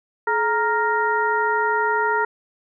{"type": "harmonic tone with a mistuned harmonic", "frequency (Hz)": 466.2, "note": "A#4", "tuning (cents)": 0, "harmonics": [1, 2, 3, 4], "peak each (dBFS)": [-24, -21, -23, -27], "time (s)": [0.27, 2.25], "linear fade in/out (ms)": 5, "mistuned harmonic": 1, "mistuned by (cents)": -150, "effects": []}